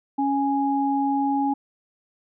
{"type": "tone pair together", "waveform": "sine", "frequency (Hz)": [277, 830], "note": ["C#4", "G#5"], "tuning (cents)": [-1, -1], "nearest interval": "octave + perfect fifth", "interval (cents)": 1900, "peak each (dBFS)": [-22, -23], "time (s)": [0.18, 1.54], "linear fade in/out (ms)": 10, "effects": []}